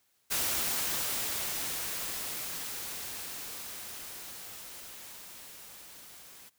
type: noise with level ramp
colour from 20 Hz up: white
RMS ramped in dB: -30 to -52 dBFS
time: 0.3-6.5 s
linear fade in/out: 20 ms
effects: white hiss -72 dBFS RMS until 6.58 s